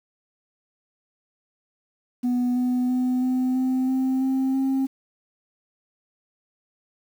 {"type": "tone with pitch steps", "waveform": "sine", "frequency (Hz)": [246.5, 249.4, 252.3, 255.2, 258.2, 261.2, 264.2, 267.3], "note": ["B3", "B3", "B3", "C4", "C4", "C4", "C4", "C4"], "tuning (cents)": [-3, 17, 37, -43, -23, -3, 17, 37], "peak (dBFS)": -17, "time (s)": [2.23, 4.87], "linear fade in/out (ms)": 20, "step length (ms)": 330, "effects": ["tanh soft clip ceiling -19 dBFS", "8-bit"]}